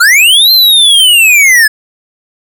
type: linear two-way sweep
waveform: square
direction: up then down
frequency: 1340 to 4186 to 1684 Hz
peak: -3 dBFS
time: 0-1.68 s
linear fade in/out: 10 ms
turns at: 0.52 s
effects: none